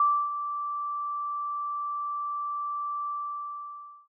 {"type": "tone with ADSR envelope", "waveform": "sine", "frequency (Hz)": 1168, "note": "D6", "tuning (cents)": -10, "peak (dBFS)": -18, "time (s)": [0, 4.08], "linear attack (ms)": 3, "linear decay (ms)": 290, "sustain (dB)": -11, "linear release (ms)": 1000, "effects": []}